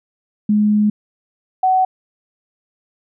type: tone pair in turn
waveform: sine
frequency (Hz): 210 / 749.9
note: G#3 / F#5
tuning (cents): +19 / +23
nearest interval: octave + minor seventh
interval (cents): 2204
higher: second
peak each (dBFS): -11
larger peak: neither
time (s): 0.49-0.9 / 1.63-1.85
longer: first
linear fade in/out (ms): 5
effects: none